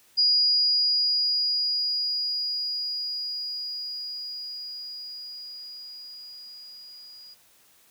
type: tone with level ramp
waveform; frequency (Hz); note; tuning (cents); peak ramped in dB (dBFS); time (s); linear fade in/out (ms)
sine; 4884; D#8; -33; -17 to -44; 0.17-7.35; 20
effects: white hiss -59 dBFS RMS until 7.9 s